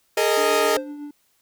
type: chord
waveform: sawtooth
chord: Ab suspended second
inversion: none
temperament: equal with one note detuned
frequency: 415.3 / 456 / 622.3 Hz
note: Ab4 / Bb4 / Eb5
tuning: 0 / -38 / 0 cents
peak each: -18 dBFS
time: 0.17-0.77 s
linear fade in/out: 5 ms
type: tone with tremolo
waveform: triangle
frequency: 292.4 Hz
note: D4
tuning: 7 cents flat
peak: -28 dBFS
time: 0.37-1.11 s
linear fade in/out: 5 ms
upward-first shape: triangle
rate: 7.9 Hz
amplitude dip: 45%
type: tone with exponential decay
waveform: triangle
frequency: 524 Hz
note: C5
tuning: 2 cents sharp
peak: -20 dBFS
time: 0.77-0.97 s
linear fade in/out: 0 ms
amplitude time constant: 42 ms
effects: white hiss -65 dBFS RMS until 1.41 s